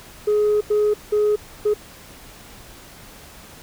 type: tone bursts at uneven times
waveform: sine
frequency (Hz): 420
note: G#4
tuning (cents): +19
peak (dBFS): -13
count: 4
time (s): 0.27-0.61 / 0.7-0.94 / 1.12-1.36 / 1.65-1.74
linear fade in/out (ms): 10
effects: tanh soft clip ceiling -13 dBFS + pink hiss -43 dBFS RMS until 3.62 s